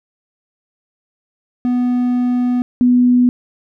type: tone pair in turn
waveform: triangle / sine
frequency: 246.9 / 246.9 Hz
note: B3 / B3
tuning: 0 / 0 cents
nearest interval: unison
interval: 0 cents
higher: neither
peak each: -11 / -8 dBFS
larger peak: second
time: 1.65-2.62 / 2.81-3.29 s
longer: first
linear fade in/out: 0 ms
effects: none

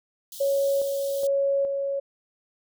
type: high-pass noise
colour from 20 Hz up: white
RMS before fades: -40 dBFS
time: 0.32-1.27 s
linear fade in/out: 2 ms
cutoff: 3000 Hz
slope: 96 dB/octave
type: tone with tremolo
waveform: sine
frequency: 554.4 Hz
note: C#5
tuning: in tune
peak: -20 dBFS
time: 0.4-2 s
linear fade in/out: 10 ms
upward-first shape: square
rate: 1.2 Hz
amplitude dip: 40%
effects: none

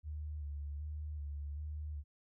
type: tone with vibrato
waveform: sine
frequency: 74 Hz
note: D2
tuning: 14 cents sharp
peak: -39 dBFS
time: 0.03-2.04 s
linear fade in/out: 50 ms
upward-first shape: square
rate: 1.3 Hz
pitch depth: 37 cents each way
effects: none

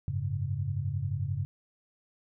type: chord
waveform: sine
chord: F# suspended second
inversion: none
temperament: equal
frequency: 92.5 / 103.83 / 138.59 Hz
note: F#2 / G#2 / C#3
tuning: 0 / 0 / 0 cents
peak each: -34 / -33 / -33 dBFS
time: 0.08-1.45 s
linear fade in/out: 0 ms
effects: none

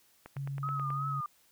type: click train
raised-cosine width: 0.5 ms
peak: -30 dBFS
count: 7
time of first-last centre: 0.26-0.904 s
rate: 9.32 Hz
type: tone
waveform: sine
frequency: 138.5 Hz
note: C#3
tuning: 1 cent flat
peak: -34 dBFS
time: 0.36-1.21 s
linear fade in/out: 10 ms
type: tone with vibrato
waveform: sine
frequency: 1247 Hz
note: D#6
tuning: 3 cents sharp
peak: -33 dBFS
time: 0.63-1.26 s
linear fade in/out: 2 ms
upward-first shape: triangle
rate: 2.8 Hz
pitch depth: 79 cents each way
effects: white hiss -66 dBFS RMS until 1.51 s

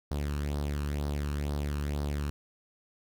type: tone with flanger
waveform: sawtooth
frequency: 72.6 Hz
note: D2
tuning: 19 cents flat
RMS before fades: -32 dBFS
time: 0.11-2.3 s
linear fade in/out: 0 ms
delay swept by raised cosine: 0.2 to 0.74 ms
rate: 2.1 Hz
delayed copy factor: +0.6
effects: none

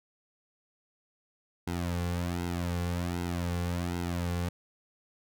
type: tone with flanger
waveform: sawtooth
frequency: 87.31 Hz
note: F2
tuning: in tune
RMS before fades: -32 dBFS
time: 1.67-4.49 s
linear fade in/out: 5 ms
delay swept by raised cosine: 1.7 to 3.2 ms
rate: 1.3 Hz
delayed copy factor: -0.85
effects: none

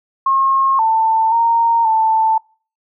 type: tone with pitch steps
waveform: sine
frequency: 1078 / 891 / 925 / 885 Hz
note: C#6 / A5 / A#5 / A5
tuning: -49 / +22 / -14 / +10 cents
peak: -11 dBFS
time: 0.26-2.38 s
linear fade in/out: 5 ms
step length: 530 ms
effects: noise-tail reverb RT60 0.4 s tail -25 dB re dry

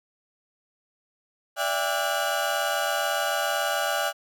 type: tone cluster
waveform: 30% pulse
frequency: 584 / 671 / 798 / 1451 Hz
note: D5 / E5 / G5 / F#6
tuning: -10 / +31 / +31 / -34 cents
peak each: -27 dBFS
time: 1.56-4.13 s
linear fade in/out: 50 ms
effects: none

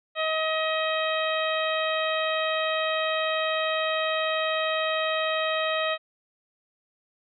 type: harmonic tone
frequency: 633 Hz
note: D#5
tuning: 30 cents sharp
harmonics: 1 / 2 / 3 / 4 / 5 / 6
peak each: -27 / -30 / -32 / -33 / -34 / -35 dBFS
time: 0.15-5.98 s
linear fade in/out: 50 ms
effects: none

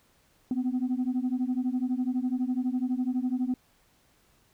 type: beating tone pair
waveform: sine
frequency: 246.9 / 258.9 Hz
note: B3 / C4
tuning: 0 / -18 cents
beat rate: 12 Hz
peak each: -27 dBFS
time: 0.51-3.54 s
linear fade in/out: 2 ms
effects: tanh soft clip ceiling -22 dBFS + pink hiss -65 dBFS RMS until 4.53 s

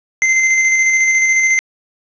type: tone with tremolo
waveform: square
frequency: 2075 Hz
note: C7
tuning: 15 cents flat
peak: -10 dBFS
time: 0.22-1.59 s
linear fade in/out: 0 ms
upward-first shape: square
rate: 14 Hz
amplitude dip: 25%
effects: resampled to 16000 Hz + 7-bit

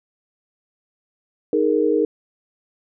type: chord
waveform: sine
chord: D# suspended fourth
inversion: none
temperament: equal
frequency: 311.1 / 415.3 / 466.2 Hz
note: D#4 / G#4 / A#4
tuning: 0 / 0 / 0 cents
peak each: -20 / -20 / -19 dBFS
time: 1.53-2.05 s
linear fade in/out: 2 ms
effects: none

